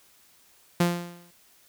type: tone with exponential decay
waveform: sawtooth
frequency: 173.8 Hz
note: F3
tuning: 8 cents flat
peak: -14 dBFS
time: 0.8-1.31 s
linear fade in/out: 5 ms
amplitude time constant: 110 ms
effects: white hiss -59 dBFS RMS until 1.68 s